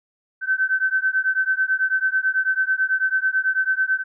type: beating tone pair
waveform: sine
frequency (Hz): 1530 / 1539.1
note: G6 / G6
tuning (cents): -42 / -32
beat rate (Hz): 9.1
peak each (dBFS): -21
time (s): 0.41-4.04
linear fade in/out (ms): 50
effects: none